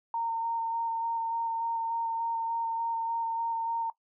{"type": "tone with vibrato", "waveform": "sine", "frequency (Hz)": 917, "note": "A#5", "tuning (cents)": -29, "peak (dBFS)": -28, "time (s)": [0.14, 3.9], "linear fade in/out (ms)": 2, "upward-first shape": "square", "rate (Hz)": 3.4, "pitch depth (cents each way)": 10, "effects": ["noise-tail reverb RT60 0.1 s tail -18 dB re dry"]}